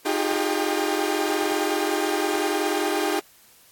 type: tone cluster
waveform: sawtooth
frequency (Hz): 309.8 / 355.4 / 400.9 / 420 / 792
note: D#4 / F4 / G4 / G#4 / G5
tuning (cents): -7 / +30 / +39 / +19 / +18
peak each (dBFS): -23 / -24 / -23 / -28 / -27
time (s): 0.05-3.2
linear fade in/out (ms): 10
effects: white hiss -54 dBFS RMS until 3.71 s + AAC 64 kbps